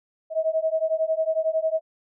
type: beating tone pair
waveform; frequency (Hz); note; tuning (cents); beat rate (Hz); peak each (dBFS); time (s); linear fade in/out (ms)
sine; 634 / 645; D#5 / E5; +32 / -38; 11; -24; 0.3-1.81; 50
effects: none